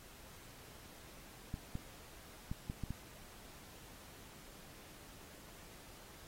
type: clicks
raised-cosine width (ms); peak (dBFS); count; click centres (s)
5; -27; 6; 1.541 / 1.754 / 2.515 / 2.699 / 2.837 / 2.906
effects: pink hiss -57 dBFS RMS until 6.27 s + AAC 48 kbps